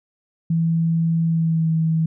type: tone with pitch glide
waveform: sine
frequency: 164.81 to 161.23 Hz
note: E3 to E3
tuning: 0 to -38 cents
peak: -16 dBFS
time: 0.5-2.06 s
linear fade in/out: 5 ms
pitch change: -38 cents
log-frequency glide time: 1.25-1.71 s
effects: none